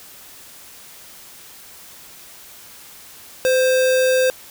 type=tone with sample-and-hold; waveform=sine; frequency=514 Hz; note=C5; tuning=31 cents flat; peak=-13 dBFS; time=3.45-4.3 s; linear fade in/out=0 ms; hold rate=2100 Hz; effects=white hiss -42 dBFS RMS until 4.5 s